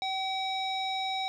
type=tone with low-pass filter; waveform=square; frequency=764 Hz; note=G5; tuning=45 cents flat; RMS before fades=-32 dBFS; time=0.02-1.28 s; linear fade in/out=0 ms; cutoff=4200 Hz; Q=4.7; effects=none